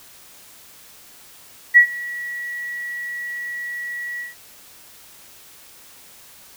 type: tone with ADSR envelope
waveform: sine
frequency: 1932 Hz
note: B6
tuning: 39 cents flat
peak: -4 dBFS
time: 1.74-4.35 s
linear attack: 29 ms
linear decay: 91 ms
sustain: -22 dB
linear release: 150 ms
effects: white hiss -46 dBFS RMS until 6.56 s